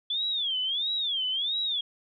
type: tone with vibrato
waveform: sine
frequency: 3413 Hz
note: G#7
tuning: 47 cents sharp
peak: -26 dBFS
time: 0.1-1.81 s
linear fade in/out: 5 ms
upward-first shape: sine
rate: 1.5 Hz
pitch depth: 220 cents each way
effects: none